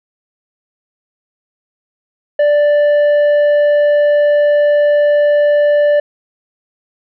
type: tone with tanh clipping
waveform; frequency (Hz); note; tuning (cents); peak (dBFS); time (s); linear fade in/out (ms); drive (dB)
sine; 587.3; D5; 0; -9; 2.39-6; 5; 6
effects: none